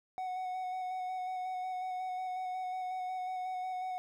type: tone with vibrato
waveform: triangle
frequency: 740 Hz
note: F#5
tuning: in tune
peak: -33 dBFS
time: 0.18-3.98 s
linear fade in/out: 0 ms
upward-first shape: square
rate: 5.5 Hz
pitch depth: 14 cents each way
effects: none